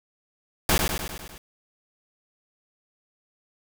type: noise with echo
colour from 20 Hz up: pink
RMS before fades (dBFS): -20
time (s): 0.69-0.78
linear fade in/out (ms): 2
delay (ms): 100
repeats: 6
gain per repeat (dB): -4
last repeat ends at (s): 1.38
effects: none